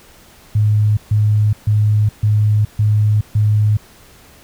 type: tone bursts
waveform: sine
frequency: 105.8 Hz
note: G#2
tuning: 33 cents sharp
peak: -10 dBFS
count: 6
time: 0.55-3.77 s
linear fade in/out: 5 ms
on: 420 ms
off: 140 ms
effects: pink hiss -45 dBFS RMS until 4.43 s